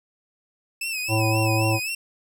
sawtooth tone with vibrato, 2600 Hz, E7, 24 cents flat, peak -23 dBFS, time 0.81-1.95 s, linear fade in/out 5 ms, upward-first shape sine, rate 3.8 Hz, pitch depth 82 cents each way
harmonic tone, 110 Hz, A2, in tune, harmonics 1 / 3 / 5 / 7 / 9, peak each -21 / -26 / -28 / -29 / -31 dBFS, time 1.08-1.8 s, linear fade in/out 50 ms
effects none

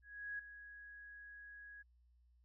sine tone with ADSR envelope, 1662 Hz, G#6, 1 cent sharp, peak -40 dBFS, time 0.02-1.83 s, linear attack 370 ms, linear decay 6 ms, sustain -12 dB, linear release 18 ms, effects added 60 Hz sine -67 dBFS peak until 2.44 s

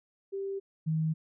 sine tone pair in turn, 392 / 158.47 Hz, G4 / D#3, 0 / +32 cents, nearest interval octave + major third, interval 1568 cents, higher first, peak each -32 / -26 dBFS, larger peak second, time 0.32-0.6 / 0.86-1.14 s, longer neither, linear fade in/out 20 ms, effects none

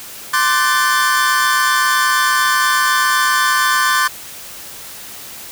45% pulse chord, D dominant seventh, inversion third, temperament equal with one note detuned, 1046.5 / 1174.7 / 1516.3 / 1760 Hz, C6 / D6 / F#6 / A6, 0 / 0 / +42 / 0 cents, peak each -18 dBFS, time 0.33-4.08 s, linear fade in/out 10 ms, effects white hiss -33 dBFS RMS until 5.51 s

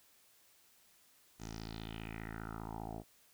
10% pulse tone with low-pass filter sweep, 55 Hz, A1, in tune, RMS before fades -45 dBFS, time 1.38-3.04 s, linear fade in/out 50 ms, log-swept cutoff 7200 to 590 Hz, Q 4.2, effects white hiss -67 dBFS RMS until 3.33 s

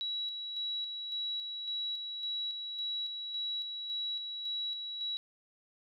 sine tone with tremolo, 3900 Hz, B7, 23 cents flat, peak -33 dBFS, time 0.01-5.17 s, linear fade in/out 0 ms, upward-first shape square, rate 1.8 Hz, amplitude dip 40%, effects none

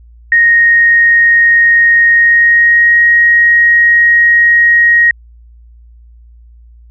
sine tone with pitch glide, 1864.7 to 1882 Hz, A#6 to A#6, 0 to +16 cents, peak -4 dBFS, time 0.32-5.11 s, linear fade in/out 2 ms, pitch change +16 cents, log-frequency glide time 2.12-2.97 s, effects added 58 Hz sine -36 dBFS peak until 6.9 s

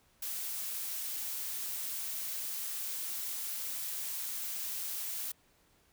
blue noise, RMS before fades -38 dBFS, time 0.22-5.32 s, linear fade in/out 5 ms, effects pink hiss -68 dBFS RMS until 5.92 s

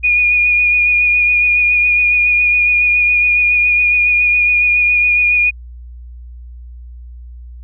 sine tone with vibrato, 2446 Hz, D#7, 30 cents flat, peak -9 dBFS, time 0.03-5.51 s, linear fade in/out 20 ms, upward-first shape sine, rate 7.2 Hz, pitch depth 19 cents each way, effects added 60 Hz sine -30 dBFS peak until 7.63 s

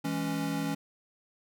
square chord, C# minor, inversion first, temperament equal, 164.81 / 207.7 / 277.2 Hz, E3 / G#3 / C#4, 0 / 0 / 0 cents, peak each -35 / -38 / -33 dBFS, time 0.04-0.75 s, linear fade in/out 10 ms, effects none

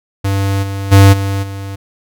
square tone with level steps, 98.2 Hz, G2, 4 cents sharp, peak -13 / -19 / -3 / -15 / -23 dBFS, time 0.24-1.76 s, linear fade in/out 10 ms, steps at 0.62 / 0.91 / 1.12 / 1.42 s, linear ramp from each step 20 ms, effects none

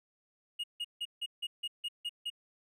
triangle tone bursts, 2868 Hz, F7, 45 cents sharp, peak -32 dBFS, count 9, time 0.59-2.302 s, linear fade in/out 10 ms, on 48 ms, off 160 ms, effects none

